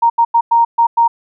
sine tone bursts at uneven times, 931 Hz, A#5, 2 cents flat, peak -7 dBFS, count 6, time 0.02-0.1 / 0.18-0.25 / 0.34-0.41 / 0.51-0.65 / 0.78-0.87 / 0.97-1.08 s, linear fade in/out 10 ms, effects none

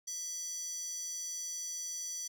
square tone with high-pass filter, 659.3 Hz, E5, in tune, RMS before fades -40 dBFS, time 0.07-2.28 s, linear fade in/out 10 ms, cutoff 5800 Hz, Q 6.5, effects none

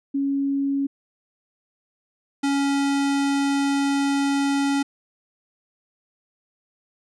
sine / square tone pair in turn, 277.2 / 279.1 Hz, C#4 / C#4, 0 / +12 cents, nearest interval unison, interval 12 cents, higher second, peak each -20 / -20 dBFS, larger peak neither, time 0.14-0.87 / 2.43-4.83 s, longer second, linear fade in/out 10 ms, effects resampled to 22050 Hz

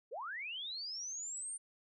sine linear sweep, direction up, 392 to 9020 Hz, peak -40 dBFS, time 0.11-1.58 s, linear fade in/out 20 ms, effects none

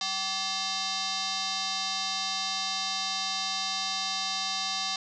sine tone with frequency modulation, 193.4 Hz, G3, 23 cents flat, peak -28 dBFS, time 0.01-4.96 s, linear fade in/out 2 ms, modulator 961 Hz, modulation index 5.7, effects none

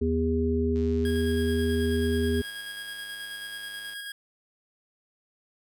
harmonic tone, 81.1 Hz, E2, 28 cents flat, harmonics 1 / 3 / 5, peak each -27 / -27 / -27 dBFS, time 0.01-2.42 s, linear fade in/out 10 ms
click train, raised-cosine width 0.2 ms, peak -33 dBFS, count 328, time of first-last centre 0.76-3.935 s, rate 103 Hz
25% pulse tone with tremolo, 1639 Hz, G#6, 23 cents flat, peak -31 dBFS, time 1.05-4.12 s, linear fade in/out 2 ms, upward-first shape square, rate 9.3 Hz, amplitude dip 25%
effects none

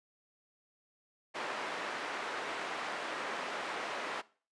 white band-pass noise, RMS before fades -39 dBFS, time 1.34-4.22 s, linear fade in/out 20 ms, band 370 to 1700 Hz, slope 12 dB/octave, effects noise-tail reverb RT60 0.4 s tail -20 dB re dry + resampled to 22050 Hz

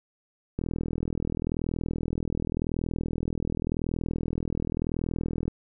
click train, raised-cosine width 3 ms, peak -16 dBFS, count 201, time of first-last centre 0.59-5.48 s, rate 40.9 Hz, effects none

